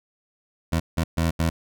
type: tone bursts at uneven times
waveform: 20% pulse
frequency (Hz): 82.41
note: E2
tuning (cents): 0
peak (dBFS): -15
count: 4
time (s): 0.72-0.8 / 0.97-1.04 / 1.17-1.31 / 1.39-1.5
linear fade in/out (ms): 10
effects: none